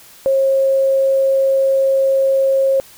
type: tone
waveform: sine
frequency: 539 Hz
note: C#5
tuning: 49 cents flat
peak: -11 dBFS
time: 0.26-2.8 s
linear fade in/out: 0 ms
effects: white hiss -43 dBFS RMS until 2.97 s